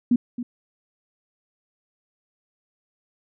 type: tone with echo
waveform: sine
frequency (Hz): 242.4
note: B3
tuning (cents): -32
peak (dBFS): -14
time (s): 0.11-0.16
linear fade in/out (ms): 5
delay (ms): 270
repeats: 1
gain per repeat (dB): -12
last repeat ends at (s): 0.43
effects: none